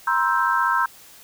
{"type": "chord", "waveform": "sine", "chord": "C dominant seventh", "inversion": "third", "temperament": "equal with one note detuned", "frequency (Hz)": [951.4, 1046.5, 1318.5, 1568], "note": ["Bb5", "C6", "E6", "G6"], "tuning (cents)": [35, 0, 0, 0], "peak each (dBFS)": -23, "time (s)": [0.07, 0.86], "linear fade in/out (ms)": 5, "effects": ["white hiss -47 dBFS RMS until 1.23 s"]}